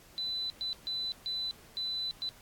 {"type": "tone bursts at uneven times", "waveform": "sine", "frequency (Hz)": 4000, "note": "B7", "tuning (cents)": 21, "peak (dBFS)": -32, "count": 6, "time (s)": [[0.18, 0.5], [0.61, 0.73], [0.87, 1.12], [1.26, 1.51], [1.77, 2.11], [2.22, 2.29]], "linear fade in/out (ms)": 0, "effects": ["pink hiss -57 dBFS RMS until 2.41 s", "AAC 64 kbps"]}